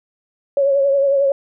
sine tone with vibrato, 554.4 Hz, C#5, in tune, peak -12 dBFS, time 0.57-1.32 s, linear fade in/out 2 ms, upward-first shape triangle, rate 11 Hz, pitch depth 47 cents each way, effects none

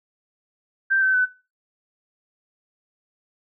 sine tone with pitch steps, 1568 / 1535.7 / 1504.1 Hz, G6 / G6 / F#6, 0 / -36 / +28 cents, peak -16 dBFS, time 0.9-1.26 s, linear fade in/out 20 ms, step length 120 ms, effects noise-tail reverb RT60 0.3 s tail -18 dB re dry

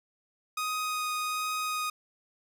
sawtooth tone with vibrato, 1247 Hz, D#6, 3 cents sharp, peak -26 dBFS, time 0.57-1.9 s, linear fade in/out 5 ms, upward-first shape sine, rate 1.3 Hz, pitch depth 8 cents each way, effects none

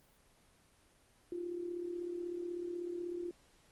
sine tone with amplitude modulation, 349.3 Hz, F4, in tune, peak -35 dBFS, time 1.32-3.31 s, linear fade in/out 2 ms, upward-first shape sine, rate 36.2 Hz, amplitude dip 60%, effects pink hiss -67 dBFS RMS until 3.71 s + Opus 24 kbps

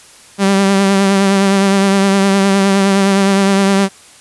sawtooth tone with vibrato, 196 Hz, G3, in tune, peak -5 dBFS, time 0.38-3.89 s, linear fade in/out 50 ms, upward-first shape triangle, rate 9.7 Hz, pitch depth 36 cents each way, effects white hiss -41 dBFS RMS until 4.2 s + resampled to 24000 Hz

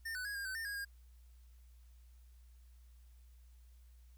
square tone with pitch steps, 1811 / 1496 / 1655 / 1611 / 1529 / 1810 / 1644 / 1619 Hz, A6 / F#6 / G#6 / G6 / G6 / A6 / G#6 / G#6, +49 / +19 / -6 / +47 / -44 / +48 / -18 / -45 cents, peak -40 dBFS, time 0.05-0.85 s, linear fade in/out 10 ms, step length 100 ms, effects added 60 Hz sine -57 dBFS peak until 4.17 s + white hiss -75 dBFS RMS until 4.17 s

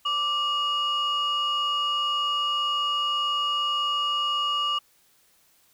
sine tone pair together, 1172.9 / 2878 Hz, D6 / F#7, -3 / -49 cents, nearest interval octave + major third, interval 1554 cents, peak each -24 / -24 dBFS, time 0.05-4.79 s, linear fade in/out 10 ms, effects tanh soft clip ceiling -19 dBFS + white hiss -62 dBFS RMS until 5.73 s

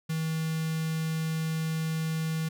square tone with notch filter, 160 Hz, D#3, 49 cents sharp, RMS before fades -30 dBFS, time 0.09-2.49 s, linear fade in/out 10 ms, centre 650 Hz, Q 0.61, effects none

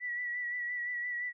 sine tone with vibrato, 1949 Hz, B6, 23 cents flat, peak -33 dBFS, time 0-1.33 s, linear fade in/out 50 ms, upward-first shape sine, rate 5.8 Hz, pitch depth 31 cents each way, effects none

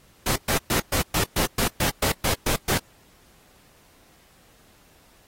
pink noise bursts, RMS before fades -23 dBFS, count 12, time 0.26-2.78 s, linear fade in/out 5 ms, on 100 ms, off 120 ms, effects pink hiss -57 dBFS RMS until 5.27 s + AAC 48 kbps

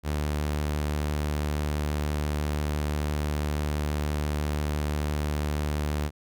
sawtooth tone, 74.5 Hz, D2, 25 cents sharp, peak -22 dBFS, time 0.03-6.11 s, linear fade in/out 50 ms, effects none

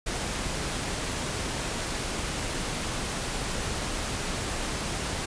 pink noise, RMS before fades -31 dBFS, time 0.06-5.26 s, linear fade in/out 10 ms, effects resampled to 22050 Hz

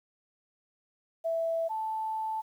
sine tone pair in turn, 659.3 / 877.8 Hz, E5 / A5, 0 / -4 cents, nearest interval perfect fourth, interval 496 cents, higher second, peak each -27 / -30 dBFS, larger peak first, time 1.24-1.69 / 1.69-2.42 s, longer second, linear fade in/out 20 ms, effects 10-bit

